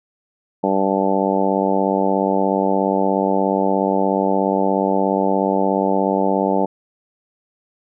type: harmonic tone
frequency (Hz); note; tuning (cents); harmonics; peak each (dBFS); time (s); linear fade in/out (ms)
96.9; G2; -20; 2 / 3 / 4 / 5 / 6 / 7 / 8 / 9; -22 / -23 / -24 / -23 / -23 / -25 / -26 / -23; 0.63-6.66; 10
effects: none